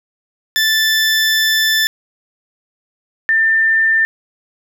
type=tone pair in turn; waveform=20% pulse / sine; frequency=1760 / 1791.8 Hz; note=A6 / A6; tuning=0 / +31 cents; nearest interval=unison; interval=31 cents; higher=second; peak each=-7 / -10 dBFS; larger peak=first; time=0.56-1.87 / 3.29-4.05 s; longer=first; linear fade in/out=0 ms; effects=none